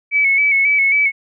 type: tone with vibrato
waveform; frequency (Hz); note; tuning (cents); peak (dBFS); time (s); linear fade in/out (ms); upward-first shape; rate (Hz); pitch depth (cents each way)
sine; 2244; C#7; +21; -11; 0.11-1.12; 50; square; 3.7; 39
effects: none